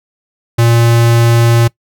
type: tone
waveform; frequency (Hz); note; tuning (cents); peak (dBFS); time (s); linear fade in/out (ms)
square; 117; A#2; +7; -7; 0.58-1.68; 10
effects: noise-tail reverb RT60 0.1 s tail -22 dB re dry